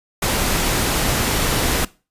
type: noise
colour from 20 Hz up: pink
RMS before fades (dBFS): -19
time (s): 0.22-1.85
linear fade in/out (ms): 5
effects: noise-tail reverb RT60 0.3 s tail -20 dB re dry + resampled to 32000 Hz